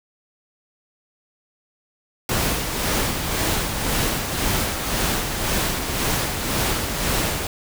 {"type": "noise with tremolo", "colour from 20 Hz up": "pink", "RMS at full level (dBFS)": -21, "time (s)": [2.29, 7.47], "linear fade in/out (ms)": 2, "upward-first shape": "sine", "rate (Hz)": 1.9, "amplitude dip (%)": 45, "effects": []}